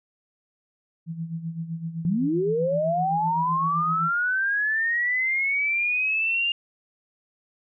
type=tone with tremolo; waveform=sine; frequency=164.81 Hz; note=E3; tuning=in tune; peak=-26 dBFS; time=1.06-4.12 s; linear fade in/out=50 ms; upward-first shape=sine; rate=7.8 Hz; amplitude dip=70%
type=linear sweep; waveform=sine; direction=up; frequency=158.7 to 2819 Hz; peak=-21 dBFS; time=2.05-6.52 s; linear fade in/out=2 ms
effects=none